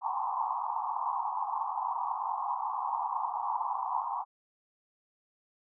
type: band-pass noise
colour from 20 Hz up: white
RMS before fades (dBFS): -33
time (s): 0.01-4.25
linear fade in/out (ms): 50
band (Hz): 770 to 1100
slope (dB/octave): 96
effects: none